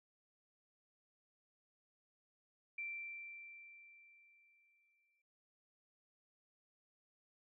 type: tone with exponential decay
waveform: sine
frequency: 2349 Hz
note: D7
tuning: in tune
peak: -40 dBFS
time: 2.78-5.22 s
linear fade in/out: 5 ms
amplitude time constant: 530 ms
effects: none

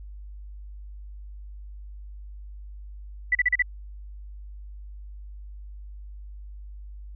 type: tone bursts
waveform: sine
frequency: 1975.5 Hz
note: B6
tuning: in tune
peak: -17 dBFS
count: 5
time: 3.32-3.623 s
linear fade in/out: 5 ms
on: 31 ms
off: 37 ms
effects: added 50 Hz sine -38 dBFS peak until 7.15 s

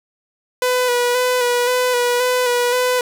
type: tone with vibrato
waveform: sawtooth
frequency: 493.9 Hz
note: B4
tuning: in tune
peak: -11 dBFS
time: 0.62-3.01 s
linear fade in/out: 2 ms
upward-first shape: square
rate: 1.9 Hz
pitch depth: 25 cents each way
effects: none

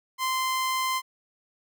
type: tone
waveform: sawtooth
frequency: 1039 Hz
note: C6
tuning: 12 cents flat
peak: -21 dBFS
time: 0.18-1.02 s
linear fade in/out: 50 ms
effects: none

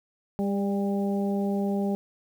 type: harmonic tone with a mistuned harmonic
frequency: 199.9 Hz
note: G3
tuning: 34 cents sharp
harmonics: 1 / 2 / 3 / 4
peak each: -25 / -31 / -35 / -37 dBFS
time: 0.39-1.95 s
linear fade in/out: 0 ms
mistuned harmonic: 3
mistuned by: -21 cents
effects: 9-bit

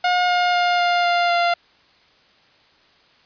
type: tone with pitch steps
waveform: sawtooth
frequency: 718 / 713 / 708.1 / 703.2 / 698.4 / 693.5 Hz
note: F5 / F5 / F5 / F5 / F5 / F5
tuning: +48 / +36 / +24 / +12 / 0 / -12 cents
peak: -12 dBFS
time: 0.04-1.54 s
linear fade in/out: 5 ms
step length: 250 ms
effects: white hiss -55 dBFS RMS until 3.25 s + resampled to 11025 Hz

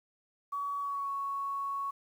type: tone with pitch glide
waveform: sine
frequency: 1132 to 1110.6 Hz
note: C#6 to C#6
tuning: +36 to +3 cents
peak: -32 dBFS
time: 0.52-1.91 s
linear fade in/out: 10 ms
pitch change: -33 cents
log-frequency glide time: 0.8-1.1 s
effects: 10-bit

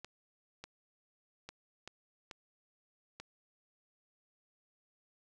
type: clicks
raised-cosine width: 0.2 ms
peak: -28 dBFS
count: 6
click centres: 0.046 / 0.64 / 1.49 / 1.876 / 2.312 / 3.2 s
effects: none

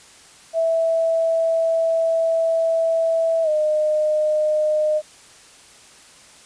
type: tone with pitch glide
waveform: sine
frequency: 656 to 612.1 Hz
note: E5 to D#5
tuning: -9 to -28 cents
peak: -16 dBFS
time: 0.53-5.02 s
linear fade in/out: 50 ms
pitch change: -119 cents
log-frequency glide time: 3.43-3.49 s
effects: white hiss -47 dBFS RMS until 6.45 s + resampled to 22050 Hz

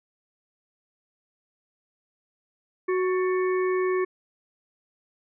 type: harmonic tone with a mistuned harmonic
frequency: 370 Hz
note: F#4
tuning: in tune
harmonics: 1 / 3 / 5 / 6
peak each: -22 / -32 / -36 / -38 dBFS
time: 2.88-4.05 s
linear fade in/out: 10 ms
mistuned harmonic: 5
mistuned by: -72 cents
effects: none

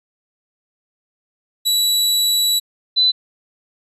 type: tone pair in turn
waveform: sawtooth / sine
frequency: 3928 / 4008 Hz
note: B7 / B7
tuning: -10 / +25 cents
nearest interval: unison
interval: 35 cents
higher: second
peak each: -11 dBFS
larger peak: neither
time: 1.65-2.6 / 2.96-3.12 s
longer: first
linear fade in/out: 20 ms
effects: resampled to 32000 Hz

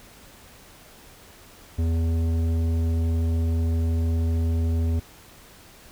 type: tone with tanh clipping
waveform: triangle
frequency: 82.41 Hz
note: E2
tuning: in tune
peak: -22 dBFS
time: 1.78-5 s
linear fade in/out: 10 ms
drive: 16 dB
effects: pink hiss -49 dBFS RMS until 5.91 s

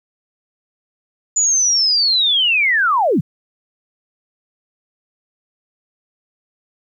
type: linear sweep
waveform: sine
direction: down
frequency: 7010 to 109.9 Hz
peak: -12 dBFS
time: 1.36-3.21 s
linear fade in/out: 10 ms
effects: 9-bit

